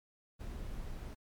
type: noise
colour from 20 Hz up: brown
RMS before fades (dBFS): -42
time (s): 0.39-1.15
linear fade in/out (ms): 20
effects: MP3 96 kbps